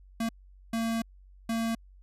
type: tone bursts at uneven times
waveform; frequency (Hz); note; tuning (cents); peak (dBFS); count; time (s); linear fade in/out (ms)
square; 227.5; A#3; -42; -28; 3; 0.2-0.29 / 0.73-1.02 / 1.49-1.75; 5
effects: added 47 Hz sine -51 dBFS peak until 2.02 s + resampled to 32000 Hz